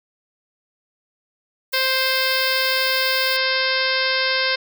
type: noise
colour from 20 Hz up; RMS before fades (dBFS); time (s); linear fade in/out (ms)
violet; -31; 1.72-3.37; 10
type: harmonic tone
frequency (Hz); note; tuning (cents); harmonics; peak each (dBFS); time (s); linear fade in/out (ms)
524; C5; +2; 1 / 2 / 3 / 4 / 5 / 6 / 7 / 8 / 9 / 10; -26 / -29 / -24 / -25 / -28 / -30 / -28 / -29 / -27 / -28; 1.73-4.56; 10
effects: none